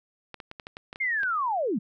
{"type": "clicks", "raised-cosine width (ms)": 0.3, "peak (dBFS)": -23, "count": 9, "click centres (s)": [0.343, 0.402, 0.514, 0.598, 0.669, 0.769, 0.929, 0.959, 1.233]}
{"type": "linear sweep", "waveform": "sine", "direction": "down", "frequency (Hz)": [2161, 171.7], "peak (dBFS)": -24, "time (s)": [1, 1.79], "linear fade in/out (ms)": 10}
{"effects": []}